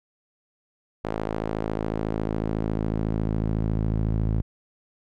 sawtooth tone with band-pass filter sweep, 54 Hz, A1, 32 cents flat, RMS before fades -26 dBFS, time 1.04-4.42 s, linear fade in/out 10 ms, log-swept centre 580 to 120 Hz, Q 0.77, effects none

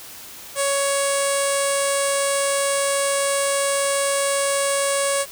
sawtooth tone with low-pass filter, 557 Hz, C#5, 8 cents sharp, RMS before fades -21 dBFS, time 0.55-5.26 s, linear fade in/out 50 ms, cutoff 8900 Hz, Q 6.3, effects white hiss -39 dBFS RMS until 5.31 s

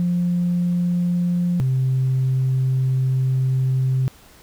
sine tone pair in turn, 175.8 / 130.71 Hz, F3 / C3, +12 / -1 cents, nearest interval perfect fourth, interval 513 cents, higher first, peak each -16 / -15 dBFS, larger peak second, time 0-1.6 / 1.6-4.08 s, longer second, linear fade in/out 0 ms, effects tanh soft clip ceiling -13 dBFS + pink hiss -49 dBFS RMS until 4.42 s

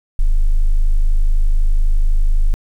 sine tone, 25.99 Hz, G#0, 2 cents sharp, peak -7 dBFS, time 0.19-2.54 s, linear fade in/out 0 ms, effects tanh soft clip ceiling -7 dBFS + 8-bit

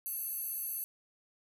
square tone with high-pass filter, 896 Hz, A5, 31 cents sharp, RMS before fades -38 dBFS, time 0.06-0.84 s, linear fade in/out 0 ms, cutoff 11000 Hz, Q 8.6, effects none

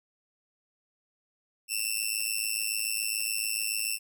10% pulse tone with amplitude modulation, 2683 Hz, E7, 30 cents sharp, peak -16 dBFS, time 1.68-3.99 s, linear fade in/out 50 ms, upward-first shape sine, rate 107 Hz, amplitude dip 85%, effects none

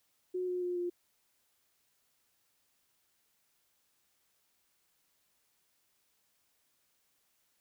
sine tone with pitch steps, 364.9 / 360.5 / 356.2 / 351.9 Hz, F#4 / F#4 / F4 / F4, -24 / -45 / +34 / +13 cents, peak -32 dBFS, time 0.34-0.9 s, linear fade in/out 10 ms, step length 140 ms, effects white hiss -75 dBFS RMS until 7.6 s

